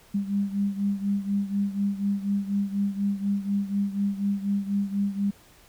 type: beating tone pair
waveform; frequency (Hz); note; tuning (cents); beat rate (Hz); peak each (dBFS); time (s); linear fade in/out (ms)
sine; 199.1 / 203.2; G3 / G#3; +27 / -38; 4.1; -25 / -29; 0.14-5.31; 10
effects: pink hiss -55 dBFS RMS until 5.68 s